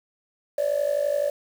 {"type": "tone with amplitude modulation", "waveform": "sine", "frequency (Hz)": 580, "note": "D5", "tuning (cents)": -22, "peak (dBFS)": -16, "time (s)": [0.58, 1.3], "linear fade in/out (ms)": 5, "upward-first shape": "sine", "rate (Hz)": 51.8, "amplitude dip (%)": 85, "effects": ["tanh soft clip ceiling -16 dBFS", "7-bit"]}